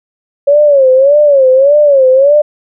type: tone with vibrato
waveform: sine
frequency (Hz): 554.4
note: C#5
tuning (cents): 0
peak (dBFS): -3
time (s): 0.47-2.42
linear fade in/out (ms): 10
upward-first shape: sine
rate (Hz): 1.7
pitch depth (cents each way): 130
effects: none